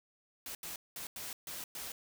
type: noise bursts at uneven times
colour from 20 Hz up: white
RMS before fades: -43 dBFS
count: 6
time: 0.46-0.55 / 0.63-0.76 / 0.96-1.07 / 1.16-1.33 / 1.47-1.64 / 1.75-1.92 s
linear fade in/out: 2 ms
effects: none